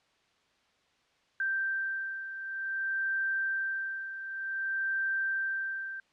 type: beating tone pair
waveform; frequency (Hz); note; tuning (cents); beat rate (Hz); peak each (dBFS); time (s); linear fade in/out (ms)
sine; 1568 / 1568.54; G6 / G6; 0 / +1; 0.54; -31 / -37; 1.4-6; 2
effects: white hiss -69 dBFS RMS until 6.12 s + low-pass 4000 Hz 12 dB/octave